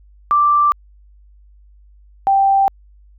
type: tone pair in turn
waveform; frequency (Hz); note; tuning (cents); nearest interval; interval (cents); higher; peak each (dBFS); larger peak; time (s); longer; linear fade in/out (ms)
sine; 1174.7 / 784; D6 / G5; 0 / 0; perfect fifth; 700; first; -10; neither; 0.31-0.72 / 2.27-2.68; neither; 0
effects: added 50 Hz sine -44 dBFS peak until 3.18 s